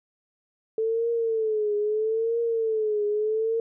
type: tone with vibrato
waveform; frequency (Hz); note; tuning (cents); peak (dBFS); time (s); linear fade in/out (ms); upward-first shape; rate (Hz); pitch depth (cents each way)
sine; 440; A4; 0; -22; 0.78-3.6; 2; triangle; 0.77; 110
effects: none